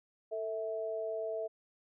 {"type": "tone pair together", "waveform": "sine", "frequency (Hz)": [445.4, 653], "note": ["A4", "E5"], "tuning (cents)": [21, -17], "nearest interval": "perfect fifth", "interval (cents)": 662, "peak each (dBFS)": [-38, -36], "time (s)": [0.31, 1.48], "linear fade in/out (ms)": 20, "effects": []}